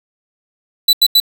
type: tone bursts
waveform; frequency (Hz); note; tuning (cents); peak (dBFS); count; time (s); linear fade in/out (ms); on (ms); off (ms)
45% pulse; 3972; B7; +9; -7; 3; 0.88-1.201; 5; 51; 84
effects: none